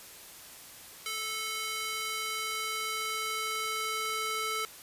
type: tone with high-pass filter sweep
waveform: square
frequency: 438 Hz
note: A4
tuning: 8 cents flat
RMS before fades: -34 dBFS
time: 1.06-4.65 s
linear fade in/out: 0 ms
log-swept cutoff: 2100 to 1100 Hz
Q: 0.87
effects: white hiss -49 dBFS RMS until 4.82 s + resampled to 32000 Hz